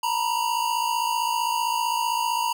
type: tone pair together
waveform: square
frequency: 919 / 974.5 Hz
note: A#5 / B5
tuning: -25 / -23 cents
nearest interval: minor second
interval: 102 cents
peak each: -26 dBFS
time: 0.03-2.53 s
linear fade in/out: 5 ms
effects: none